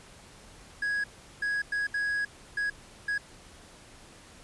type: tone bursts at uneven times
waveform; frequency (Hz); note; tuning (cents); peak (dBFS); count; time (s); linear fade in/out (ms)
triangle; 1661.2; G#6; 0; -25; 6; 0.82-1.04 / 1.42-1.62 / 1.72-1.87 / 1.94-2.25 / 2.57-2.7 / 3.08-3.18; 5
effects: pink hiss -52 dBFS RMS until 4.43 s + resampled to 24000 Hz